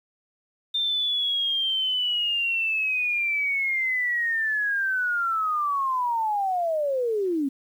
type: linear sweep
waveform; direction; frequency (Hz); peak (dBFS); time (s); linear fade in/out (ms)
sine; down; 3610 to 261.6; -22; 0.74-7.49; 10
effects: 9-bit